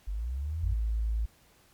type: linear sweep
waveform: sine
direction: up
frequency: 46.35 to 92.5 Hz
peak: -30 dBFS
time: 0.07-0.74 s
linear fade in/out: 10 ms
type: tone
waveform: sine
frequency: 55 Hz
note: A1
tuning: in tune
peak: -26 dBFS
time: 0.63-1.26 s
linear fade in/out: 10 ms
effects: pink hiss -62 dBFS RMS until 1.73 s + MP3 96 kbps